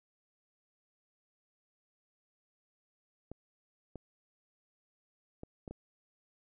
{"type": "clicks", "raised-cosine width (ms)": 2, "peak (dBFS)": -30, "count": 5, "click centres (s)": [3.316, 3.957, 5.434, 5.678, 5.71], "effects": []}